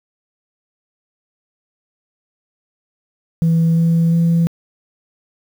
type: tone with pitch steps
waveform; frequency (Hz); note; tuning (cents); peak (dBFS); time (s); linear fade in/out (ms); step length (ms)
sine; 164.81 / 166.34 / 167.88; E3 / E3 / E3; 0 / +16 / +32; -9; 3.42-4.47; 0; 350
effects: tanh soft clip ceiling -9 dBFS + 7-bit